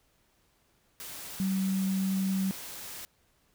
sine tone in noise, 191.2 Hz, G3, 43 cents flat, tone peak -26 dBFS, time 1.4-2.51 s, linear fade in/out 0 ms, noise white, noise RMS -42 dBFS, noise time 1-3.05 s, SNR +13 dB, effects pink hiss -69 dBFS RMS until 3.54 s

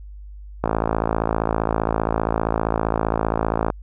click train, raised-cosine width 1 ms, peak -5 dBFS, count 170, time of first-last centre 0.64-3.702 s, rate 55.2 Hz, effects added 50 Hz sine -35 dBFS peak until 3.82 s

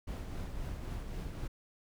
brown noise with tremolo, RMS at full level -38 dBFS, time 0.07-1.48 s, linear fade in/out 10 ms, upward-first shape triangle, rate 3.8 Hz, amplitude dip 40%, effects none

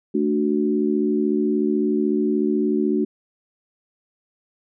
sine chord, D major, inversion second, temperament equal, 220 / 293.7 / 370 Hz, A3 / D4 / F#4, 0 / 0 / 0 cents, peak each -22 dBFS, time 0.14-3.05 s, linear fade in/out 10 ms, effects none

